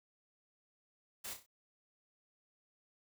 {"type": "noise with echo", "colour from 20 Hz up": "white", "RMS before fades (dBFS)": -44, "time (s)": [1.24, 1.34], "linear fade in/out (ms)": 10, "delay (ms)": 31, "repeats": 4, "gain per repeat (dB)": -7, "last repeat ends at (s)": 1.464, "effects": []}